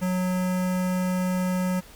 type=tone with notch filter; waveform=square; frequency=183.2 Hz; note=F#3; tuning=17 cents flat; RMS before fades=-25 dBFS; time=0.01-1.81 s; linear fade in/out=20 ms; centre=3800 Hz; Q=1.2; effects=added 60 Hz sine -54 dBFS peak until 1.95 s + pink hiss -49 dBFS RMS until 1.95 s